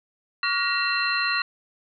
sine tone cluster, 1133 / 1424 / 1893 / 2714 / 4127 Hz, C#6 / F6 / A#6 / E7 / C8, +37 / +33 / +26 / +50 / -25 cents, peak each -28 dBFS, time 0.43-1.42 s, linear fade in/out 2 ms, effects none

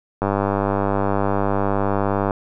click train, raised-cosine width 1 ms, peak -6 dBFS, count 209, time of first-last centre 0.22-2.308 s, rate 99.6 Hz, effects none

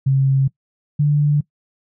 sine tone pair in turn, 135.2 / 146.94 Hz, C#3 / D3, -43 / +1 cents, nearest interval minor second, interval 144 cents, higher second, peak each -12 dBFS, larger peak neither, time 0.06-0.48 / 0.99-1.41 s, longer neither, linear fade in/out 10 ms, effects noise-tail reverb RT60 0.1 s tail -21 dB re dry

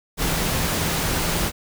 sine tone in noise, 164.81 Hz, E3, in tune, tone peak -30 dBFS, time 0.17-1.52 s, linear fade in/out 50 ms, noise pink, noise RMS -23 dBFS, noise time 0.17-1.52 s, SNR -10 dB, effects none

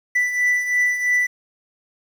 triangle beating tone pair, 1975.5 / 1978.5 Hz, B6 / B6, 0 / +3 cents, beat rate 3 Hz, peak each -23 / -16 dBFS, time 0.15-1.27 s, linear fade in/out 10 ms, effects 8-bit

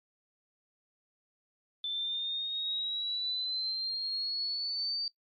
sine exponential sweep, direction up, 3520 to 4634 Hz, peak -31 dBFS, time 1.84-5.08 s, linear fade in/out 2 ms, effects noise-tail reverb RT60 0.1 s tail -18 dB re dry + MP3 32 kbps

